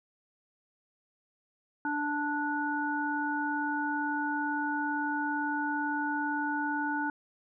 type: harmonic tone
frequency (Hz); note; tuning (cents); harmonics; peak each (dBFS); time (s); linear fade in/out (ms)
293.7; D4; 0; 1 / 3 / 5; -33 / -33 / -33; 1.85-7.1; 2
effects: none